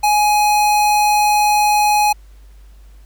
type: tone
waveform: square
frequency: 837 Hz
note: G#5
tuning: 13 cents sharp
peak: -12 dBFS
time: 0.03-2.13 s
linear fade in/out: 10 ms
effects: added 50 Hz sine -39 dBFS peak until 3.05 s + pink hiss -56 dBFS RMS until 3.05 s